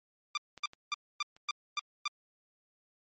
15% pulse tone bursts, 1188 Hz, D6, 20 cents sharp, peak -24 dBFS, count 7, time 0.35-2.078 s, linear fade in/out 2 ms, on 24 ms, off 260 ms
clicks, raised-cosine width 0.2 ms, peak -30 / -34 / -40 dBFS, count 3, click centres 0.577 / 0.734 / 1.365 s
effects MP3 32 kbps

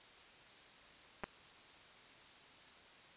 clicks, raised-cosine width 0.5 ms, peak -26 dBFS, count 2, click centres 1.236 / 1.241 s, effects white hiss -59 dBFS RMS until 3.16 s + resampled to 8000 Hz

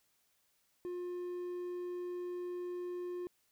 triangle tone, 355.8 Hz, F4, 32 cents sharp, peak -36 dBFS, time 0.85-3.27 s, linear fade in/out 0 ms, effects white hiss -75 dBFS RMS until 3.51 s

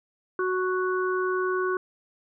harmonic tone, 370 Hz, F#4, in tune, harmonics 1 / 3 / 4, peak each -25 / -30 / -31 dBFS, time 0.39-1.77 s, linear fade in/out 2 ms, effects none

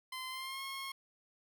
15% pulse tone with pitch glide, 1033 to 1081.9 Hz, C6 to C#6, -22 to -42 cents, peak -34 dBFS, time 0.12-0.92 s, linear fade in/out 5 ms, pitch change +80 cents, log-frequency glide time 0.29-0.62 s, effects none

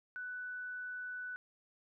sine tone, 1490 Hz, F#6, 12 cents sharp, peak -40 dBFS, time 0.16-1.36 s, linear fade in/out 0 ms, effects none

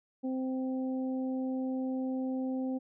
harmonic tone, 260 Hz, C4, 11 cents flat, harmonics 1 / 2 / 3, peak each -31 / -40 / -47 dBFS, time 0.23-2.79 s, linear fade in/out 20 ms, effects none

